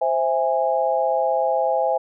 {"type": "chord", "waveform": "sine", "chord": "C augmented", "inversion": "none", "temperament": "equal with one note detuned", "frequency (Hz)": [523.3, 659.3, 823.9], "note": ["C5", "E5", "G#5"], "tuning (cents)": [0, 0, -14], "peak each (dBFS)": -22, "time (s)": [0.01, 1.98], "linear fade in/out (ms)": 10, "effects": []}